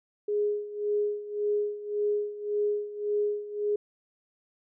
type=tone with tremolo; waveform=sine; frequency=415.3 Hz; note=G#4; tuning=in tune; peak=-23 dBFS; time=0.28-3.76 s; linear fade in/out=5 ms; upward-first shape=sine; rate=1.8 Hz; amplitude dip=80%; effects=none